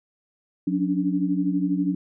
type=tone cluster; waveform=sine; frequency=180.7 / 281.4 / 293.7 Hz; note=F#3 / C#4 / D4; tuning=-41 / +26 / 0 cents; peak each=-25 dBFS; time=0.67-1.95 s; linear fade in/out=5 ms; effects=none